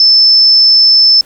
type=tone; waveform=sine; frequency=5274 Hz; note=E8; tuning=in tune; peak=-3 dBFS; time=0-1.21 s; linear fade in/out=2 ms; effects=pink hiss -42 dBFS RMS until 1.25 s